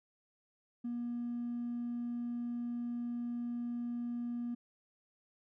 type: tone with hard clipping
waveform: sine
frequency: 239.2 Hz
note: A#3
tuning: 45 cents sharp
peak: -36 dBFS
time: 0.84-4.55 s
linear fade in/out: 10 ms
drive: 1 dB
effects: none